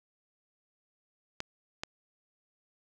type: clicks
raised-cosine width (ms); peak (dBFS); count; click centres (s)
0.2; -17; 2; 1.404 / 1.835
effects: none